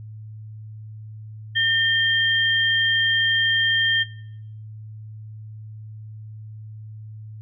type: tone pair together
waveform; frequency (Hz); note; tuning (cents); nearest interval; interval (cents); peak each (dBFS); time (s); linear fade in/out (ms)
sine; 1814 / 3178; A#6 / G7; -48 / +23; minor seventh; 971; -20; 1.55-4.04; 20
effects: noise-tail reverb RT60 0.7 s tail -18 dB re dry + added 108 Hz sine -35 dBFS peak until 7.41 s